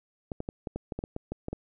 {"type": "clicks", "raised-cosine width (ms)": 2, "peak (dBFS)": -20, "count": 12, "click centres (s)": [0.318, 0.404, 0.489, 0.672, 0.76, 0.922, 0.99, 1.039, 1.164, 1.32, 1.484, 1.53], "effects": []}